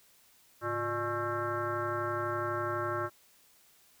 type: tone with frequency modulation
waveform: sine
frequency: 845 Hz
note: G#5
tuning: 30 cents sharp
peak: -30 dBFS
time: 0.61-3.1 s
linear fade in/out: 50 ms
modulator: 246 Hz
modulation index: 2.8
effects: white hiss -63 dBFS RMS until 4 s